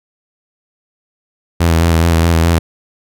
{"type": "tone with vibrato", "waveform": "sawtooth", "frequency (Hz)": 83.1, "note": "E2", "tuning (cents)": 15, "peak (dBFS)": -5, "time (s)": [1.6, 2.59], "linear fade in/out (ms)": 10, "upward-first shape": "square", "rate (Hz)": 4.8, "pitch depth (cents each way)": 27, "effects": []}